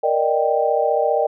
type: chord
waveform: sine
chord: Eb major seventh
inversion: second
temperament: equal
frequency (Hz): 466.2 / 587.3 / 622.3 / 784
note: Bb4 / D5 / Eb5 / G5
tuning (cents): 0 / 0 / 0 / 0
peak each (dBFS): -21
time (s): 0.03-1.27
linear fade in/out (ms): 10
effects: none